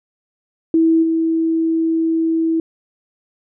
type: tone with level steps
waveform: sine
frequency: 325.8 Hz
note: E4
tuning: 20 cents flat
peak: -10 / -14 dBFS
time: 0.74-2.6 s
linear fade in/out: 2 ms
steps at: 1.02 s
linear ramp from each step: 20 ms
effects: none